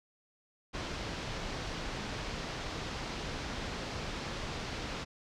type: low-pass noise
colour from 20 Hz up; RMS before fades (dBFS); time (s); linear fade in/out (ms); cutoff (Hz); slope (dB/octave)
pink; -39; 0.73-5.05; 20; 5700; 24
effects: none